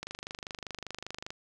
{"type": "click train", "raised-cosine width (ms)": 0.2, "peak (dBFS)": -21, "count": 33, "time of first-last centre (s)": [0.03, 1.305], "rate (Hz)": 25.1, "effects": []}